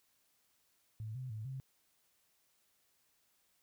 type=tone with pitch steps; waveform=sine; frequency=109.2 / 128.8 / 108.7 / 132.8 Hz; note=A2 / C3 / A2 / C3; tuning=-13 / -27 / -21 / +26 cents; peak=-40 dBFS; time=1-1.6 s; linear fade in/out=0 ms; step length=150 ms; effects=white hiss -75 dBFS RMS until 3.62 s